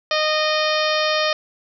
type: harmonic tone with a mistuned harmonic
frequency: 616 Hz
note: D#5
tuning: 17 cents flat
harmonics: 1 / 2 / 3 / 4 / 5 / 6 / 7 / 8 / 9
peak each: -21 / -24 / -26 / -27 / -28 / -29 / -29 / -30 / -31 dBFS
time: 0.11-1.33 s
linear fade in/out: 2 ms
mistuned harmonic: 6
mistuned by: -21 cents
effects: none